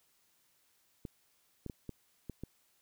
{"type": "clicks", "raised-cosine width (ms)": 3, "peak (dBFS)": -28, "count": 6, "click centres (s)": [1.052, 1.663, 1.698, 1.893, 2.297, 2.436], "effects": ["white hiss -72 dBFS RMS until 2.81 s"]}